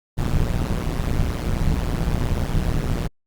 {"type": "noise with amplitude modulation", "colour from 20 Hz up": "brown", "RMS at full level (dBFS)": -17, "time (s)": [0.17, 3.08], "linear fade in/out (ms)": 20, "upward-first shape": "sine", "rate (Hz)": 121, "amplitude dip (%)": 100, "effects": ["Opus 48 kbps"]}